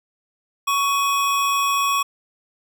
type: tone pair together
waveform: square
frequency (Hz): 1118 / 2516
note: C#6 / D#7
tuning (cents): +14 / +19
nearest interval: octave + major second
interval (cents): 1405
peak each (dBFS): -19 / -27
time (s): 0.67-2.03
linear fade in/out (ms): 10
effects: none